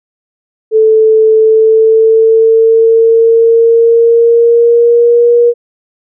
sine tone with pitch glide, 438.8 to 475.8 Hz, A4 to A#4, -5 to +35 cents, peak -3 dBFS, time 0.71-5.54 s, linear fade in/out 50 ms, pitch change +140 cents, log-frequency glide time 1.37-5.33 s, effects none

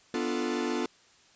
45% pulse chord, B half-diminished seventh, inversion none, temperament equal, 246.9 / 293.7 / 349.2 / 440 Hz, B3 / D4 / F4 / A4, 0 / 0 / 0 / 0 cents, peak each -33 / -35 / -33 / -35 dBFS, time 0.14-0.86 s, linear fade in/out 2 ms, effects white hiss -60 dBFS RMS until 1.35 s + resampled to 16000 Hz

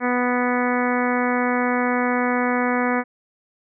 harmonic tone, 246.9 Hz, B3, in tune, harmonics 1 / 2 / 3 / 4 / 5 / 6 / 7 / 8 / 9, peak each -22 / -25 / -27 / -28 / -29 / -30 / -30 / -31 / -32 dBFS, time 0-3.04 s, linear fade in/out 50 ms, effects none

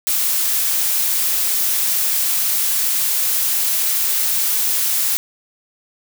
blue noise, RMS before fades -18 dBFS, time 0.07-5.17 s, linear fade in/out 0 ms, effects none

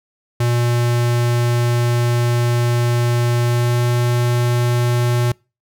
square tone with pitch glide, 120 to 120.97 Hz, B2 to B2, -49 to -35 cents, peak -15 dBFS, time 0.4-5.32 s, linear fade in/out 5 ms, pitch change +14 cents, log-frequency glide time 3.45-3.83 s, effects noise-tail reverb RT60 0.3 s tail -26 dB re dry

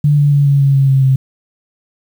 sine tone with pitch steps, 146.83 / 144.72 / 142.65 / 140.6 / 138.59 / 136.6 / 134.64 / 132.71 Hz, D3 / D3 / C#3 / C#3 / C#3 / C#3 / C3 / C3, 0 / -25 / +50 / +25 / 0 / -25 / +50 / +25 cents, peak -7 dBFS, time 0.04-1.16 s, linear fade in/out 5 ms, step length 140 ms, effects 7-bit

